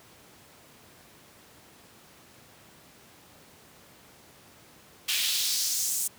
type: noise with high-pass filter sweep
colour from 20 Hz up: pink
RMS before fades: -28 dBFS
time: 5.08-6.08 s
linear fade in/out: 10 ms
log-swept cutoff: 2800 to 8300 Hz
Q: 2
effects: pink hiss -54 dBFS RMS until 6.18 s + high-pass 100 Hz 12 dB/octave